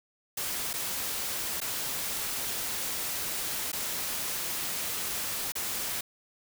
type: noise with dropouts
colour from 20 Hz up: white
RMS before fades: -33 dBFS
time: 0.37-6.01 s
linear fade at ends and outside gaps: 5 ms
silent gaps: 0.732-0.737 / 1.604-1.614 / 3.718-3.729 / 5.521-5.553 s
effects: none